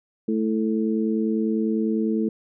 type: harmonic tone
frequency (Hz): 110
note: A2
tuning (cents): 0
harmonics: 2 / 3 / 4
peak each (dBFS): -22 / -26 / -28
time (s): 0.28-2.29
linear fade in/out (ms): 5
effects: none